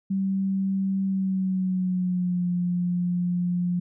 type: tone with pitch glide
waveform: sine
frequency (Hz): 193.1 to 177.07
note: G3 to F3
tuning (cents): -26 to +24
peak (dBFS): -22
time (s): 0.1-3.8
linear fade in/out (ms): 10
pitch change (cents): -150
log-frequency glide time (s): 1.04-2.47
effects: none